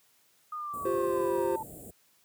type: linear sweep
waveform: sine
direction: down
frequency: 1237 to 878 Hz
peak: -34 dBFS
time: 0.52-1.63 s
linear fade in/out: 5 ms
type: band-stop noise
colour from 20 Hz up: pink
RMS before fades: -45 dBFS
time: 0.73-1.91 s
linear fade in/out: 10 ms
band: 740 to 7300 Hz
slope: 96 dB/octave
type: chord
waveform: triangle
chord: F suspended second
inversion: none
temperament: equal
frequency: 349.2 / 392 / 523.3 Hz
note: F4 / G4 / C5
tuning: 0 / 0 / 0 cents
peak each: -29 dBFS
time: 0.85-1.56 s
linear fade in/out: 5 ms
effects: white hiss -66 dBFS RMS until 2.24 s + high-pass 80 Hz 12 dB/octave